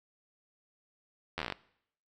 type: slowing click train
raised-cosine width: 0.3 ms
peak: -18 dBFS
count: 10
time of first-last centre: 1.38-1.523 s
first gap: 11 ms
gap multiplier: 1.09
effects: noise-tail reverb RT60 0.7 s tail -21 dB re dry